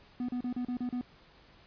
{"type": "tone bursts", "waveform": "triangle", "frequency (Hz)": 246.9, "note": "B3", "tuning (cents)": 0, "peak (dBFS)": -29, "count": 7, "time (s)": [0.2, 1.012], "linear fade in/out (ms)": 2, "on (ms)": 86, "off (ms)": 35, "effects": ["pink hiss -59 dBFS RMS until 1.66 s", "resampled to 11025 Hz"]}